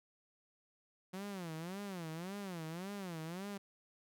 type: tone with vibrato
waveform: sawtooth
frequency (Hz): 179.6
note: F3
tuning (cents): +49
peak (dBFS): -38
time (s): 1.13-3.58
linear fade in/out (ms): 10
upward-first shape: sine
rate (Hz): 1.8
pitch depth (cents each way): 220
effects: none